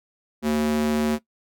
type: tone with high-pass filter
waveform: square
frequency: 75.6 Hz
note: D#2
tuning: 49 cents flat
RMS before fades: -22 dBFS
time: 0.42-1.19 s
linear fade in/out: 50 ms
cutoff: 260 Hz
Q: 3.6
effects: noise-tail reverb RT60 0.1 s tail -18 dB re dry